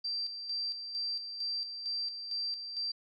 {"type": "tone with tremolo", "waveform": "sine", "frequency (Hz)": 4699, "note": "D8", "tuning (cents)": 0, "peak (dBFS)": -32, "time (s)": [0.04, 2.92], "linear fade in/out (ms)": 10, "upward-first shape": "square", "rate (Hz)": 2.2, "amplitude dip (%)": 55, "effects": []}